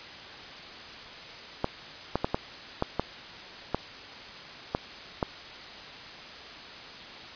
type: clicks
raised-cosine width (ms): 1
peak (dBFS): -11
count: 9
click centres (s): 1.644 / 2.156 / 2.245 / 2.345 / 2.824 / 2.996 / 3.746 / 4.749 / 5.228
effects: white hiss -43 dBFS RMS until 7.35 s + resampled to 11025 Hz